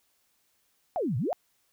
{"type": "exponential two-way sweep", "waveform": "sine", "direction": "down then up", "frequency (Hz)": [790, 106.4, 790], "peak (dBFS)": -26, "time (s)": [0.96, 1.33], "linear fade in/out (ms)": 0, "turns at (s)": 1.17, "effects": ["white hiss -71 dBFS RMS until 1.72 s"]}